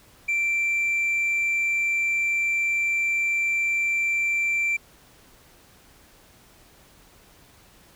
triangle tone with hard clipping, 2349 Hz, D7, in tune, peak -20 dBFS, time 0.28-4.77 s, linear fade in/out 10 ms, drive 1 dB, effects pink hiss -54 dBFS RMS until 7.95 s

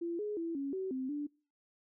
sine tone with pitch steps, 340 / 418.8 / 333 / 277.3 / 379.4 / 260.6 / 292.4 Hz, F4 / G#4 / E4 / C#4 / F#4 / C4 / D4, -46 / +15 / +18 / +1 / +43 / -7 / -7 cents, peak -34 dBFS, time 0.01-1.27 s, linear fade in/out 10 ms, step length 180 ms, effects noise-tail reverb RT60 0.4 s tail -25 dB re dry

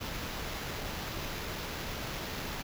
pink noise with sample-and-hold, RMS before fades -38 dBFS, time 0-2.63 s, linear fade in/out 20 ms, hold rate 8820 Hz, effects none

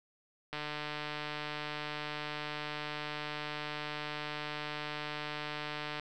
click train, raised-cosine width 0.3 ms, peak -22 dBFS, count 821, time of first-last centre 0.53-5.997 s, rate 150 Hz, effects none

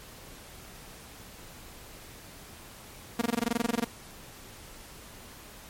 sawtooth tone bursts, 234.5 Hz, A#3, 11 cents sharp, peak -20 dBFS, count 15, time 3.19-3.845 s, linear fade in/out 5 ms, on 25 ms, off 20 ms, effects pink hiss -48 dBFS RMS until 5.69 s + MP3 64 kbps

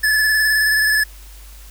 square tone with vibrato, 1729 Hz, A6, 31 cents flat, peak -14 dBFS, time 0.03-1.04 s, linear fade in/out 10 ms, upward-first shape square, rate 19 Hz, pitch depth 20 cents each way, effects added 50 Hz sine -37 dBFS peak until 1.7 s + white hiss -45 dBFS RMS until 1.7 s

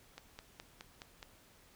click train, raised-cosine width 0.2 ms, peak -29 dBFS, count 6, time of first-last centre 0.18-1.228 s, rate 4.77 Hz, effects pink hiss -63 dBFS RMS until 1.75 s

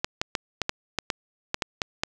clicks, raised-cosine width 0.2 ms, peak -7 dBFS, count 11, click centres 0.045 / 0.215 / 0.352 / 0.617 / 0.694 / 0.987 / 1.102 / 1.544 / 1.622 / 1.818 / 2.035 s, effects none

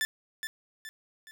sawtooth tone with echo, 1760 Hz, A6, in tune, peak -23 dBFS, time 0.01-0.05 s, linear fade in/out 0 ms, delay 420 ms, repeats 3, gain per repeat -7 dB, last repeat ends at 1.31 s, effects none

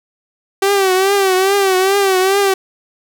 sawtooth tone with vibrato, 385.8 Hz, G4, 28 cents flat, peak -7 dBFS, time 0.62-2.54 s, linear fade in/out 5 ms, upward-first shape triangle, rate 2.4 Hz, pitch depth 88 cents each way, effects none

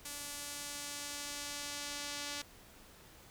sawtooth tone with band-pass filter sweep, 288.9 Hz, D4, 28 cents flat, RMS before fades -43 dBFS, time 0.05-2.42 s, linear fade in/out 5 ms, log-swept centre 9300 to 5200 Hz, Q 0.89, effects pink hiss -58 dBFS RMS until 3.3 s

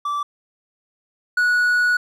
triangle tone pair in turn, 1163 / 1465.3 Hz, D6 / F#6, -17 / -17 cents, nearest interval major third, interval 400 cents, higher second, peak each -19 / -13 dBFS, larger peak second, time 0.05-0.23 / 1.37-1.97 s, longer second, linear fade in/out 5 ms, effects none

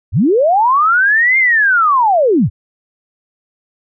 sine linear two-way sweep, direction up then down, 63.9 to 2133 to 63.9 Hz, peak -8 dBFS, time 0.12-2.5 s, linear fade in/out 50 ms, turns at 1.38 s, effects none

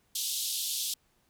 pink band-pass noise, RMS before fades -33 dBFS, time 0.15-0.94 s, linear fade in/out 5 ms, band 3200 to 15000 Hz, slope 48 dB/octave, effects pink hiss -70 dBFS RMS until 1.29 s

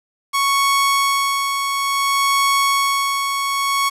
sawtooth tone with tremolo, 1108.7 Hz, C#6, in tune, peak -10 dBFS, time 0.33-3.9 s, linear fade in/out 20 ms, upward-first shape sine, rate 0.58 Hz, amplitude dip 45%, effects resampled to 32000 Hz + 7-bit

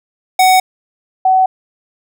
square / sine tone pair in turn, 747 / 753.1 Hz, F#5 / F#5, +16 / +30 cents, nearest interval unison, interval 14 cents, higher second, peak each -7 dBFS, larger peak neither, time 0.39-0.6 / 1.25-1.46 s, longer neither, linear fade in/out 5 ms, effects none

